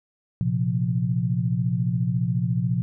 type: chord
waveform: sine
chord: Bb suspended second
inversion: none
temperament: equal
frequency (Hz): 116.54 / 130.81 / 174.61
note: Bb2 / C3 / F3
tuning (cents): 0 / 0 / 0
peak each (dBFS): -25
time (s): 0.41-2.82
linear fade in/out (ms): 0
effects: none